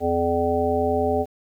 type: harmonic tone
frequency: 84.9 Hz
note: F2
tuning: 48 cents flat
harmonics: 1 / 3 / 5 / 7 / 9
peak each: -29 / -27 / -23 / -25 / -25 dBFS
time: 0-1.26 s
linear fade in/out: 50 ms
effects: 9-bit